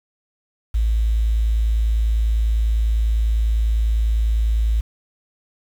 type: tone with quantisation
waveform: sine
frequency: 55 Hz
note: A1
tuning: in tune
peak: -15 dBFS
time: 0.74-4.81 s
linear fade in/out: 10 ms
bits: 7
effects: none